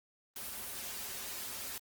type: noise with comb filter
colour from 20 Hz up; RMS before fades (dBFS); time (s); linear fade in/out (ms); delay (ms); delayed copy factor
white; -42; 0.36-1.78; 2; 6.3; -0.6
effects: Opus 24 kbps